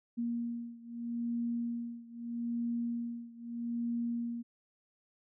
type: beating tone pair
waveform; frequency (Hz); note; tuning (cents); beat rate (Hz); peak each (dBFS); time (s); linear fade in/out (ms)
sine; 235.3 / 236.09; A#3 / A#3; +16 / +22; 0.79; -36 / -38; 0.17-4.43; 20
effects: none